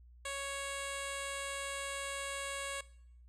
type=tone with low-pass filter; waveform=10% pulse; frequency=554.4 Hz; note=C#5; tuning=in tune; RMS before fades=-40 dBFS; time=0.25-2.81 s; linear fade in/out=5 ms; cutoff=8800 Hz; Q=1.9; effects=noise-tail reverb RT60 0.7 s tail -20 dB re dry + added 60 Hz sine -55 dBFS peak until 3.28 s